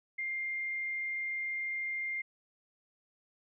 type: tone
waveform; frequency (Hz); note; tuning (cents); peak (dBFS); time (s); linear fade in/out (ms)
sine; 2109; C7; +13; -33; 0.18-2.22; 10
effects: none